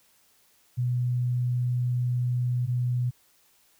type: tone pair in turn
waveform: sine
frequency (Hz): 123.47 / 123.47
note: B2 / B2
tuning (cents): 0 / 0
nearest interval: unison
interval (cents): 0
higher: neither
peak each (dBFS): -23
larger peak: neither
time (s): 0.77-2.67 / 2.67-3.11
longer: first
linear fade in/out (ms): 20
effects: white hiss -63 dBFS RMS until 3.79 s